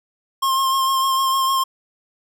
square tone with vibrato, 1067 Hz, C6, 34 cents sharp, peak -17 dBFS, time 0.42-1.64 s, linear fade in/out 10 ms, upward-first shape sine, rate 6.6 Hz, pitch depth 23 cents each way, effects none

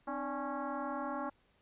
sine tone with frequency modulation, 258.8 Hz, C4, 19 cents flat, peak -35 dBFS, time 0.07-1.3 s, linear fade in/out 10 ms, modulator 279 Hz, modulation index 3.9, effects pink hiss -71 dBFS RMS until 1.61 s + resampled to 8000 Hz

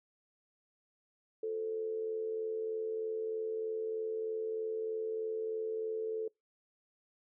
sine tone with amplitude modulation, 440 Hz, A4, in tune, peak -31 dBFS, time 1.43-6.28 s, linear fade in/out 5 ms, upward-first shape sine, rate 83.2 Hz, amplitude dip 50%, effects noise-tail reverb RT60 0.2 s tail -26 dB re dry

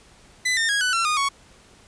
sawtooth tone with pitch steps, 2005 / 1817.5 / 1647.5 / 1493.4 / 1353.7 / 1227.1 / 1112.3 Hz, B6 / A#6 / G#6 / F#6 / E6 / D#6 / C#6, +26 / -44 / -14 / +16 / +46 / -24 / +6 cents, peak -16 dBFS, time 0.45-1.29 s, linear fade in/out 10 ms, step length 120 ms, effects pink hiss -52 dBFS RMS until 1.87 s + resampled to 22050 Hz

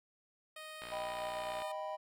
10% pulse tone with pitch glide, 622 to 609.6 Hz, D#5 to D#5, -1 to -36 cents, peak -38 dBFS, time 0.56-1.72 s, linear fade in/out 5 ms, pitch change -35 cents, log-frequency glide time 0.97-1.58 s
click train, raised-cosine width 0.3 ms, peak -29 dBFS, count 49, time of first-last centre 0.82-1.62 s, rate 60 Hz
triangle chord, Eb augmented, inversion none, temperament equal, 622.3 / 784 / 987.8 Hz, Eb5 / G5 / B5, 0 / 0 / 0 cents, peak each -39 / -42 / -42 dBFS, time 0.91-1.97 s, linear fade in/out 20 ms
effects none

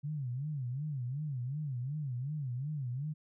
sine tone with vibrato, 136.7 Hz, C#3, 24 cents flat, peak -34 dBFS, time 0.03-3.14 s, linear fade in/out 20 ms, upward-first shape sine, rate 2.7 Hz, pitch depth 210 cents each way, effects none

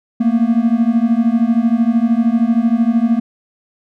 triangle beating tone pair, 225.1 / 238.1 Hz, A3 / A#3, +40 / +37 cents, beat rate 13 Hz, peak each -12 dBFS, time 0.2-3.2 s, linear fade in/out 10 ms, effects none

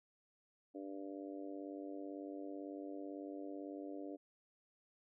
harmonic tone, 98 Hz, G2, in tune, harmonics 3 / 4 / 5 / 6 / 7, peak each -46 / -52 / -53 / -53 / -57 dBFS, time 0.74-4.17 s, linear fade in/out 20 ms, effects none

